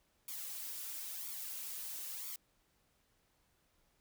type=noise with flanger; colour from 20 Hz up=blue; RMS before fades=-44 dBFS; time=0.28-2.36 s; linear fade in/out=2 ms; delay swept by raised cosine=0.87 to 4.07 ms; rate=1 Hz; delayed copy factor=+0.65; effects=pink hiss -75 dBFS RMS until 4 s